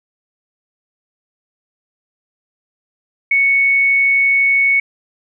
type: tone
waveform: sine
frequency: 2217 Hz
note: C#7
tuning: in tune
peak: -10 dBFS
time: 3.31-4.8 s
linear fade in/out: 5 ms
effects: none